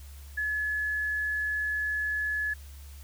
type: tone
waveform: sine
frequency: 1707 Hz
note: G#6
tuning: 47 cents sharp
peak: -27 dBFS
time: 0.37-2.54 s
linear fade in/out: 10 ms
effects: added 70 Hz sine -43 dBFS peak until 3.03 s + white hiss -55 dBFS RMS until 3.03 s